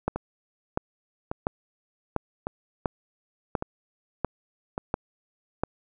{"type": "two click trains", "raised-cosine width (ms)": 1, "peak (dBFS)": [-15, -10], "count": [5, 9], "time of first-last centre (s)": [[0.16, 4.779], [0.08, 5.636]], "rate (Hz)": [0.866, 1.44], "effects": []}